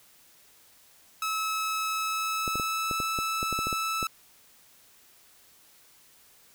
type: tone with pitch glide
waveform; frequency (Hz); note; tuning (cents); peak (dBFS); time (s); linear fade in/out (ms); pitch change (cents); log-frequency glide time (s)
sawtooth; 1296 to 1311.1; E6 to E6; -30 to -10; -24; 1.22-4.07; 2; +20; 1.93-3.03
type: clicks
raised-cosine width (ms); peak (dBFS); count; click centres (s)
2; -21; 12; 2.478 / 2.556 / 2.598 / 2.912 / 3.002 / 3.188 / 3.429 / 3.527 / 3.59 / 3.67 / 3.728 / 4.028
effects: white hiss -58 dBFS RMS until 6.54 s